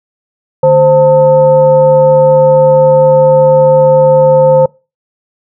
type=tone with frequency modulation; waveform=sine; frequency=523.3 Hz; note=C5; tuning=in tune; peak=-3 dBFS; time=0.63-4.66 s; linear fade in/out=5 ms; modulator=374 Hz; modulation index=0.6; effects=noise-tail reverb RT60 0.3 s tail -25 dB re dry

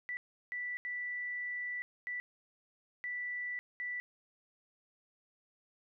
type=tone bursts at uneven times; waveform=sine; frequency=1969 Hz; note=B6; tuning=6 cents flat; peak=-36 dBFS; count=6; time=0.09-0.17 / 0.52-0.77 / 0.85-1.82 / 2.07-2.2 / 3.04-3.59 / 3.8-4 s; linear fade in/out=0 ms; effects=none

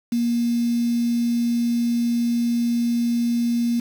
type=tone with quantisation; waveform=sine; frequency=236.4 Hz; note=A#3; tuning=24 cents sharp; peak=-18 dBFS; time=0.12-3.8 s; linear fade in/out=5 ms; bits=6; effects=none

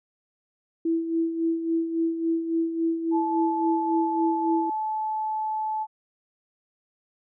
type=tone with tremolo; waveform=sine; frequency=329.6 Hz; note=E4; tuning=in tune; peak=-20 dBFS; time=0.85-4.7 s; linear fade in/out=5 ms; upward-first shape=sine; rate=3.6 Hz; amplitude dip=60%
type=tone; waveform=sine; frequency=867 Hz; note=A5; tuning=26 cents flat; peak=-25 dBFS; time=3.11-5.87 s; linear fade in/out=50 ms
effects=none

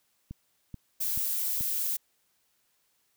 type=click train; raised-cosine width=5 ms; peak=-27 dBFS; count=4; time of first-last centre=0.31-1.609 s; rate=2.31 Hz
type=noise; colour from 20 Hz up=violet; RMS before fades=-30 dBFS; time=1-1.97 s; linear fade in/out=10 ms
effects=white hiss -72 dBFS RMS until 3.16 s

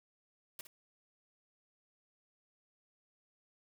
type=noise with echo; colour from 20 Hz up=white; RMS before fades=-45 dBFS; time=0.59-0.61 s; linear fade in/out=2 ms; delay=60 ms; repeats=1; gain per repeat=-11 dB; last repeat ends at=0.67 s; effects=none

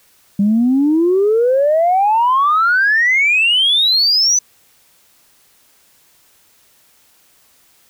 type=exponential sweep; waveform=sine; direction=up; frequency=195.8 to 6100 Hz; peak=-9 dBFS; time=0.39-4.39 s; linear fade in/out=5 ms; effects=tanh soft clip ceiling -6 dBFS + white hiss -53 dBFS RMS until 7.89 s

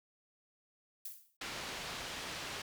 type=noise with exponential decay; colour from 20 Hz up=violet; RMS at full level=-41 dBFS; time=1.05-1.37 s; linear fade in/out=5 ms; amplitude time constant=68 ms
type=low-pass noise; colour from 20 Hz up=white; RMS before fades=-43 dBFS; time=1.41-2.62 s; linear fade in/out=5 ms; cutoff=4000 Hz; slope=12 dB/octave
effects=none

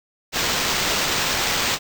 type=noise with sample-and-hold; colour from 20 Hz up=blue; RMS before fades=-22 dBFS; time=0.32-1.79 s; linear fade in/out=50 ms; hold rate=11025 Hz; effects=none

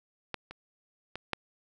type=clicks; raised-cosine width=0.3 ms; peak=-17 / -27 / -21 / -13 dBFS; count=4; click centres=0.343 / 0.51 / 1.156 / 1.333 s; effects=none

